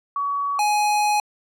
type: tone pair in turn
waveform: sine / square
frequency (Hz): 1130 / 836.3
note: C#6 / G#5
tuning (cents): +33 / +12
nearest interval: perfect fourth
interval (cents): 521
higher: first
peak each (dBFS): -21 / -18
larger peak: second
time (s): 0.16-0.59 / 0.59-1.2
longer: second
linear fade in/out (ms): 2
effects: low-pass 12000 Hz 12 dB/octave